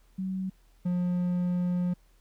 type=tone pair in turn; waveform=sine / triangle; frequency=188.7 / 178.11 Hz; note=F#3 / F3; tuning=+34 / +34 cents; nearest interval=minor second; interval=100 cents; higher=first; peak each=-29 / -23 dBFS; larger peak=second; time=0.18-0.5 / 0.85-1.94 s; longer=second; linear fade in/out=10 ms; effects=added 40 Hz sine -58 dBFS peak until 2.2 s + pink hiss -68 dBFS RMS until 2.2 s